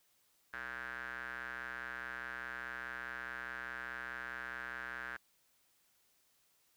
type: tone with band-pass filter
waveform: square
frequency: 62.4 Hz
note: B1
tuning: 19 cents sharp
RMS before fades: -44 dBFS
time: 0.53-5.17 s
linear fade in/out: 5 ms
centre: 1600 Hz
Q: 7.2
effects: white hiss -73 dBFS RMS until 6.76 s